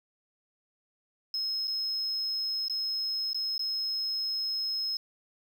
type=tone with dropouts; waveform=triangle; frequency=5160 Hz; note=E8; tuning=38 cents flat; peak=-27 dBFS; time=1.34-4.97 s; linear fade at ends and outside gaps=2 ms; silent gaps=1.673-1.678 / 2.683-2.697 / 3.332-3.345 / 3.58-3.593 s; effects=tanh soft clip ceiling -23 dBFS + 9-bit